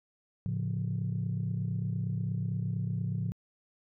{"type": "chord", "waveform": "sine", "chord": "A augmented", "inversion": "none", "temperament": "equal", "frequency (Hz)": [110, 138.59, 174.61], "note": ["A2", "C#3", "E#3"], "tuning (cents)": [0, 0, 0], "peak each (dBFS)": [-32, -34, -34], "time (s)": [0.46, 3.32], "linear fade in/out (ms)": 0, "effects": ["tanh soft clip ceiling -23 dBFS"]}